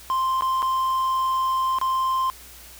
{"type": "tone with dropouts", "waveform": "triangle", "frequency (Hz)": 1046.5, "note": "C6", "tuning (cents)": 0, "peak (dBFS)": -18, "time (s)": [0.1, 2.3], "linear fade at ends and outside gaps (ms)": 0, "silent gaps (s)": [[0.409, 0.422], [0.621, 0.627], [1.786, 1.814]], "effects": ["added 60 Hz sine -49 dBFS peak until 2.79 s", "white hiss -45 dBFS RMS until 2.79 s"]}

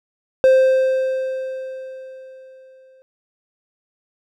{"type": "tone with exponential decay", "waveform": "triangle", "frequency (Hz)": 523.3, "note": "C5", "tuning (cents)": 0, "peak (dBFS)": -6, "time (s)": [0.44, 3.02], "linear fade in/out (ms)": 0, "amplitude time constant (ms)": 560, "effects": []}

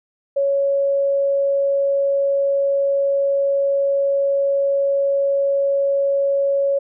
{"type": "tone", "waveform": "sine", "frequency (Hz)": 556, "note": "C#5", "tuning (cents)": 5, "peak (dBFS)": -15, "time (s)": [0.36, 6.79], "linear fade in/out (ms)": 10, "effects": []}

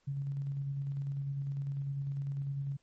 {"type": "tone with tremolo", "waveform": "sine", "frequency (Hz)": 139.2, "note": "C#3", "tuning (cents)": 8, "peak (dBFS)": -32, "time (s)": [0.07, 2.77], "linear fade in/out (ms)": 10, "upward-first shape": "square", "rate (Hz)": 10, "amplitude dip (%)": 25, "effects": ["pink hiss -74 dBFS RMS until 2.82 s", "MP3 32 kbps"]}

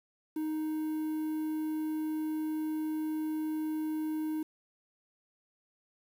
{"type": "tone with quantisation", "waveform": "triangle", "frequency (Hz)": 311.1, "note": "D#4", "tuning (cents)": 0, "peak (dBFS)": -29, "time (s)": [0.36, 4.43], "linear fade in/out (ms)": 5, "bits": 9, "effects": []}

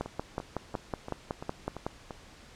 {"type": "two click trains", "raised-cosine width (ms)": 1, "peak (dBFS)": [-24, -17], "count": [7, 11], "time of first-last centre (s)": [[0.06, 2.108], [0.01, 1.865]], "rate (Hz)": [2.93, 5.39], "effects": ["pink hiss -53 dBFS RMS until 2.55 s", "low-pass 7000 Hz 12 dB/octave"]}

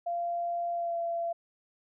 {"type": "tone with pitch glide", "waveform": "sine", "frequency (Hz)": [690, 679.3], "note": ["F5", "F5"], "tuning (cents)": [-21, -48], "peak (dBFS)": -29, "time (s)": [0.06, 1.33], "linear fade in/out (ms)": 10, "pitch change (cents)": -27, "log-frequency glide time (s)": [0.73, 0.97], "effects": []}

